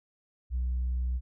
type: tone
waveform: sine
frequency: 62.2 Hz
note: B1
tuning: 13 cents sharp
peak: -25 dBFS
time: 0.5-1.21 s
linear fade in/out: 50 ms
effects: tanh soft clip ceiling -25 dBFS